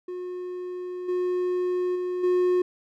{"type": "tone with level steps", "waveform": "triangle", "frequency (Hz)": 361.3, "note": "F#4", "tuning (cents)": -41, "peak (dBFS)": [-29, -21, -24, -17], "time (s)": [0.08, 2.62], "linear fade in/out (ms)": 5, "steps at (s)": [1.08, 1.95, 2.23], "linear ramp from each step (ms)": 10, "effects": []}